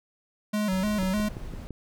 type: tone with vibrato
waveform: square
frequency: 198.8 Hz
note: G3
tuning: 25 cents sharp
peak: -25 dBFS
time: 0.53-1.29 s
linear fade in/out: 10 ms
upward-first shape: square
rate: 3.3 Hz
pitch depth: 100 cents each way
type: noise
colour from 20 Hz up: brown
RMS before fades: -38 dBFS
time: 0.72-1.67 s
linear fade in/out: 0 ms
type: click train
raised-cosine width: 3 ms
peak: -24 dBFS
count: 5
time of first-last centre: 1.03-1.707 s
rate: 5.91 Hz
effects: none